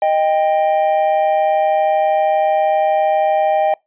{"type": "tone pair together", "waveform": "triangle", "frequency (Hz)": [622.3, 789.7], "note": ["D#5", "G5"], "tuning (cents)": [0, 13], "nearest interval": "major third", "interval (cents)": 413, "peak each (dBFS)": -13, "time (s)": [0.02, 3.74], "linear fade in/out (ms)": 2, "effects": ["noise-tail reverb RT60 0.2 s tail -26 dB re dry", "resampled to 8000 Hz"]}